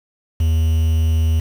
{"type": "tone with quantisation", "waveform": "triangle", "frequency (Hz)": 80.4, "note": "E2", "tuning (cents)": -43, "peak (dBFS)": -11, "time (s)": [0.4, 1.4], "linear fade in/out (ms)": 5, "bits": 6, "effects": []}